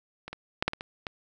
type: clicks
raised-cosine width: 0.3 ms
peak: -23 / -22 / -9 / -8 / -18 / -20 / -17 dBFS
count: 7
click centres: 0.28 / 0.33 / 0.625 / 0.68 / 0.734 / 0.809 / 1.068 s
effects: none